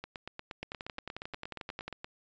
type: two click trains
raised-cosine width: 0.3 ms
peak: -24 / -23 dBFS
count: 18 / 15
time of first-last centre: 0.04-2.045 / 0.63-1.88 s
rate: 8.48 / 11.2 Hz
effects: resampled to 16000 Hz